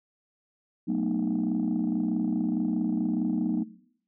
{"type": "chord", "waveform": "sine", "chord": "B dominant seventh", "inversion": "second", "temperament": "just", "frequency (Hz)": [185.21, 222.2, 246.9, 308.7], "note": ["F#3", "A3", "B3", "D#4"], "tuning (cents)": [2, 17, 0, -14], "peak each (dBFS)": -29, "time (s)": [0.87, 3.64], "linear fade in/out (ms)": 20, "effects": ["noise-tail reverb RT60 0.7 s tail -20 dB re dry", "tanh soft clip ceiling -19 dBFS"]}